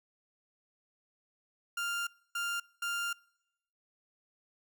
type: tone bursts at uneven times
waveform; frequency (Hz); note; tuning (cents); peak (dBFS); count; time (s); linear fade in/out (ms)
30% pulse; 1396.9; F6; 0; -30; 3; 1.77-2.07 / 2.35-2.6 / 2.82-3.13; 5
effects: noise-tail reverb RT60 0.9 s tail -26 dB re dry